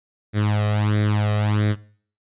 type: tone with flanger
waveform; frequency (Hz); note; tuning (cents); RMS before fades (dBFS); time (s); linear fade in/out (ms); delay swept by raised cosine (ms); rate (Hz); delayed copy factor
sawtooth; 105; G#2; +19; -20; 0.33-1.76; 50; 0.52 to 1.62; 1.5; +0.7
effects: noise-tail reverb RT60 0.5 s tail -20 dB re dry + resampled to 8000 Hz